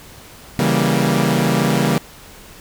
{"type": "chord", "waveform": "sawtooth", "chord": "C# diminished seventh", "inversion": "none", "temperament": "equal with one note detuned", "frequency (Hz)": [138.59, 164.81, 196, 234.7], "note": ["C#3", "E3", "G3", "Bb3"], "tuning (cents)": [0, 0, 0, 12], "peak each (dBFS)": -16, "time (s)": [0.59, 1.98], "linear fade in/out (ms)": 0, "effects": ["pink hiss -41 dBFS RMS until 2.6 s"]}